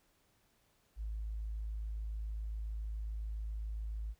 sine tone, 53.6 Hz, A1, 45 cents flat, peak -36 dBFS, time 0.96-4.15 s, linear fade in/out 50 ms, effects tanh soft clip ceiling -32 dBFS + pink hiss -73 dBFS RMS until 4.19 s

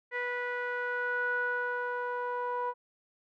sawtooth tone with low-pass filter sweep, 490.3 Hz, B4, 13 cents flat, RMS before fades -33 dBFS, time 0.11-2.74 s, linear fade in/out 50 ms, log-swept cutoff 1900 to 1100 Hz, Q 7.5, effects none

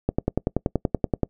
click train, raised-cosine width 2 ms, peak -7 dBFS, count 13, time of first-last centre 0.09-1.233 s, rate 10.5 Hz, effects noise-tail reverb RT60 0.1 s tail -24 dB re dry

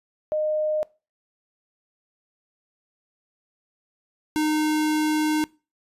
sine / square tone pair in turn, 614 / 307 Hz, D#5 / D#4, -23 / -23 cents, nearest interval octave, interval 1200 cents, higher first, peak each -21 dBFS, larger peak neither, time 0.32-0.83 / 4.36-5.44 s, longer second, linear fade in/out 0 ms, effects noise-tail reverb RT60 0.3 s tail -22 dB re dry + resampled to 32000 Hz

